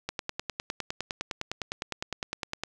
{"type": "click train", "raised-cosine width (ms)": 0.2, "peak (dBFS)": -14, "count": 26, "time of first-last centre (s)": [0.09, 2.636], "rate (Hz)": 9.82, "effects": []}